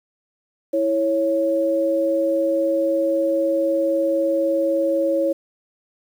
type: tone pair together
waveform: sine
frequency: 328.2 / 552 Hz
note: E4 / C#5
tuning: -8 / -7 cents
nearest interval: major sixth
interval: 901 cents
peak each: -22 / -18 dBFS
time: 0.73-5.33 s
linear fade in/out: 10 ms
effects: 8-bit